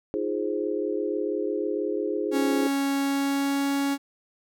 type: chord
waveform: sine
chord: F minor seventh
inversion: third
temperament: equal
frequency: 311.1 / 349.2 / 415.3 / 523.3 Hz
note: Eb4 / F4 / Ab4 / C5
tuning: 0 / 0 / 0 / 0 cents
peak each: -31 / -31 / -28 / -33 dBFS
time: 0.14-2.67 s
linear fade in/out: 0 ms
type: tone with pitch glide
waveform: 45% pulse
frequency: 276.9 to 278.8 Hz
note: C#4 to C#4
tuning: -2 to +10 cents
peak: -23 dBFS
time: 2.31-3.98 s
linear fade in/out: 50 ms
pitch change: +12 cents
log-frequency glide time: 2.97-3.68 s
effects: none